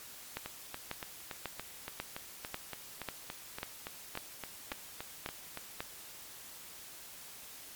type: two click trains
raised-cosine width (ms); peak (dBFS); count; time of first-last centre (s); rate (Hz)
0.3; -20 / -23; 11 / 19; 0.37-5.805 / 0.46-5.574; 1.84 / 3.52
effects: white hiss -50 dBFS RMS until 7.75 s + MP3 96 kbps